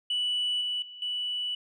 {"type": "tone with level steps", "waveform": "sine", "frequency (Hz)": 2960, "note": "F#7", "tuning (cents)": 0, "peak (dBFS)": [-24, -27, -42, -28], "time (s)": [0.1, 1.55], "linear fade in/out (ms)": 5, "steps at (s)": [0.61, 0.82, 1.02], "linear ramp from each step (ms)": 2, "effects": ["tanh soft clip ceiling -23 dBFS"]}